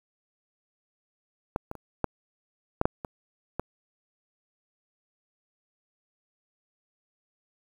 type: clicks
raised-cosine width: 1 ms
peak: -13 / -21 / -28 / -10 / -8 / -7 / -20 / -15 dBFS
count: 8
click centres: 1.561 / 1.714 / 1.753 / 2.043 / 2.814 / 2.855 / 3.048 / 3.596 s
effects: 8-bit